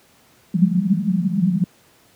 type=band-pass noise; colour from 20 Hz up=white; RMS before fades=-18 dBFS; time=0.54-1.64 s; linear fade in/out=2 ms; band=170 to 200 Hz; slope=96 dB/octave; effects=pink hiss -54 dBFS RMS until 2.15 s + high-pass 100 Hz 12 dB/octave